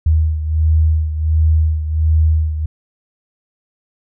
sine beating tone pair, 78.4 / 79.8 Hz, D#2 / D#2, +14 / +44 cents, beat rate 1.4 Hz, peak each -12 / -18 dBFS, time 0.06-2.66 s, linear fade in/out 5 ms, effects none

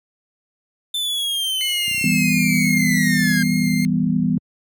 45% pulse linear sweep, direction down, 3554 to 1596 Hz, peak -20 dBFS, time 0.94-3.43 s, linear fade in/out 5 ms
sawtooth tone with vibrato, 2117 Hz, C7, 20 cents sharp, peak -22 dBFS, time 1.61-3.85 s, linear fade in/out 0 ms, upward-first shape sine, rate 2.7 Hz, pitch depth 15 cents each way
click train, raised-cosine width 5 ms, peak -22 dBFS, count 76, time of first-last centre 1.88-4.363 s, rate 30.2 Hz
sine chord, E minor, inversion none, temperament just, 164.81 / 197.78 / 247.2 Hz, E3 / G3 / B3, 0 / +16 / +2 cents, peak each -20 dBFS, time 2.04-4.38 s, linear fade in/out 2 ms
effects high-pass 100 Hz 12 dB/octave

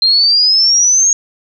sine exponential sweep, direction up, 4139 to 6610 Hz, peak -7 dBFS, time 0.02-1.13 s, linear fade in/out 2 ms, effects none

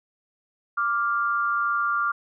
sine tone pair together, 1174.7 / 1397 Hz, D6 / F6, 0 / 0 cents, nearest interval minor third, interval 300 cents, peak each -24 dBFS, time 0.77-2.12 s, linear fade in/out 10 ms, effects none

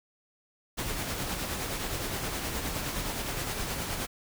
pink noise with tremolo, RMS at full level -32 dBFS, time 0.77-4.07 s, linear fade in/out 20 ms, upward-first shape sine, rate 9.6 Hz, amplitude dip 35%, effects none

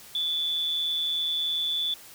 sine tone with amplitude modulation, 3470 Hz, A7, 25 cents flat, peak -23 dBFS, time 0.15-1.94 s, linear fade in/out 2 ms, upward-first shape sine, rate 163 Hz, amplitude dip 40%, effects white hiss -48 dBFS RMS until 2.14 s

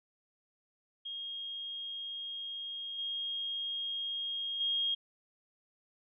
sine tone with level steps, 3251 Hz, G#7, 38 cents flat, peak -38 / -34 / -29 dBFS, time 1.05-4.95 s, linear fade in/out 10 ms, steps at 2.98 / 4.6 s, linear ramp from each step 10 ms, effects none

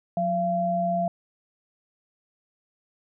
sine tone pair together, 180.6 / 683.3 Hz, F#3 / F5, -42 / -38 cents, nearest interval octave + major seventh, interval 2304 cents, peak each -28 / -23 dBFS, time 0.17-1.08 s, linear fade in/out 2 ms, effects none

